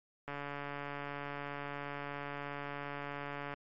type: click train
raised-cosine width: 0.5 ms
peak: -26 dBFS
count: 467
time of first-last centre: 0.28-3.539 s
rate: 143 Hz
effects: MP3 48 kbps